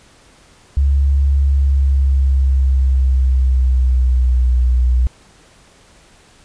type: tone with pitch glide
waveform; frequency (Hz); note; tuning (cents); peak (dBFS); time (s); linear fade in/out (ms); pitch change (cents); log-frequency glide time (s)
sine; 69.3 to 61.74; C#2 to B1; 0 to 0; -10; 0.77-5.07; 0; -200; 1.43-4.55
effects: pink hiss -48 dBFS RMS until 6.44 s + resampled to 22050 Hz